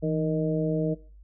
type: harmonic tone with a mistuned harmonic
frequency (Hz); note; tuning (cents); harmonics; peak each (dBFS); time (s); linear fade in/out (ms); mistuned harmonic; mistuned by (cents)
155.56; D#3; 0; 1 / 2 / 3 / 4; -27 / -30 / -29 / -32; 0.02-0.95; 20; 1; +79
effects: noise-tail reverb RT60 0.4 s tail -20 dB re dry + added 50 Hz sine -47 dBFS peak until 1.23 s